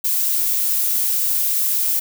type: noise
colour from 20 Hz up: violet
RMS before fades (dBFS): -19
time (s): 0.04-2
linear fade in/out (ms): 10
effects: none